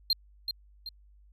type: tone with echo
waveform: triangle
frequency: 4186 Hz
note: C8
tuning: in tune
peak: -21 dBFS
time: 0.1-0.13 s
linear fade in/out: 2 ms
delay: 380 ms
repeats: 2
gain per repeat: -7 dB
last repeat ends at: 0.89 s
effects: added 50 Hz sine -55 dBFS peak until 1.32 s